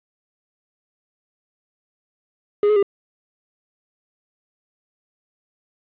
triangle tone with pitch steps, 413.1 / 423.7 / 400 Hz, G#4 / G#4 / G4, -9 / +35 / +35 cents, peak -11 dBFS, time 2.63-2.828 s, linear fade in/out 2 ms, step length 66 ms, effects resampled to 8000 Hz + 7-bit

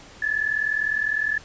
sine tone pair together, 1708.1 / 1748 Hz, G#6 / A6, +48 / -12 cents, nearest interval unison, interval 40 cents, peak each -24 dBFS, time 0.22-1.38 s, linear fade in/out 5 ms, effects pink hiss -46 dBFS RMS until 1.44 s + resampled to 16000 Hz

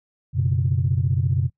sine chord, F# suspended fourth, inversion none, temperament equal, 92.5 / 123.47 / 138.59 Hz, F#2 / B2 / C#3, 0 / 0 / 0 cents, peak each -22 dBFS, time 0.33-1.5 s, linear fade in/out 50 ms, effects noise-tail reverb RT60 0.1 s tail -18 dB re dry + tanh soft clip ceiling -9 dBFS

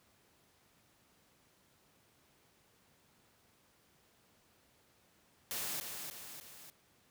white noise with echo, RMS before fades -39 dBFS, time 5.51-5.8 s, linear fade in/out 0 ms, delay 300 ms, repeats 3, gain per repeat -5 dB, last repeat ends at 6.7 s, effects pink hiss -69 dBFS RMS until 7.1 s + high-pass 80 Hz 12 dB/octave

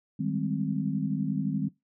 sine chord, Ab major seventh, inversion second, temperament equal, 155.56 / 196 / 207.7 / 261.6 Hz, Eb3 / G3 / Ab3 / C4, 0 / 0 / 0 / 0 cents, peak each -31 / -32 / -33 / -32 dBFS, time 0.19-1.69 s, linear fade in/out 10 ms, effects noise-tail reverb RT60 0.2 s tail -20 dB re dry

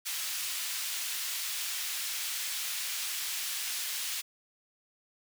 pink high-pass noise, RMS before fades -35 dBFS, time 0.05-4.22 s, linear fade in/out 20 ms, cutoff 2600 Hz, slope 12 dB/octave, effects none

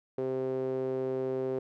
sawtooth tone with band-pass filter, 130.81 Hz, C3, in tune, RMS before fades -32 dBFS, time 0.18-1.59 s, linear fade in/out 2 ms, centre 430 Hz, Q 5.1, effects none

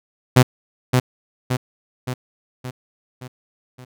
sawtooth tone with echo, 127 Hz, B2, 49 cents sharp, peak -4 dBFS, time 0.36-0.43 s, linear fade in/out 10 ms, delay 570 ms, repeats 6, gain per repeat -5 dB, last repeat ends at 3.85 s, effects none

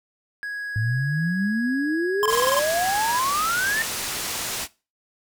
triangle tone, 1661.2 Hz, G#6, in tune, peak -26 dBFS, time 0.43-3.19 s, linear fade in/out 0 ms
sine exponential sweep, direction up, 106.2 to 1826 Hz, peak -21 dBFS, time 0.76-3.82 s, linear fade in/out 0 ms
square tone bursts, 1046.5 Hz, C6, in tune, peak -20 dBFS, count 8, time 2.23-2.592 s, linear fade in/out 0 ms, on 26 ms, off 22 ms
white low-pass noise, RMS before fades -29 dBFS, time 2.27-4.68 s, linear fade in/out 50 ms, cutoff 10000 Hz, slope 12 dB/octave
effects noise-tail reverb RT60 0.3 s tail -20 dB re dry

